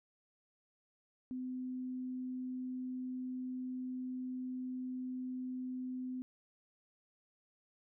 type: tone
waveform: sine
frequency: 254.7 Hz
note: C4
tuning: 46 cents flat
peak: -38 dBFS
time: 1.31-6.22 s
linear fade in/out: 0 ms
effects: none